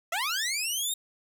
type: linear sweep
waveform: 15% pulse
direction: up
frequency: 630 to 3764 Hz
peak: -21 dBFS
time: 0.12-0.94 s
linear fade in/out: 5 ms
effects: none